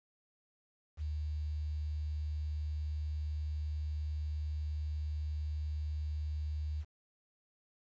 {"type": "tone with quantisation", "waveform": "sine", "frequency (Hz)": 75.7, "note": "D#2", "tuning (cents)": -47, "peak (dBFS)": -34, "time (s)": [0.97, 6.85], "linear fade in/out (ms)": 50, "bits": 10, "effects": ["resampled to 16000 Hz"]}